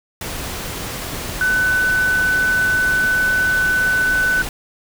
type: tone in noise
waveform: sine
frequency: 1500 Hz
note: F#6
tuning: 23 cents sharp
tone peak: -14 dBFS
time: 1.41-4.42 s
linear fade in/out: 2 ms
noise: pink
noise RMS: -27 dBFS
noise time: 0.21-4.49 s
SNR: +10 dB
effects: none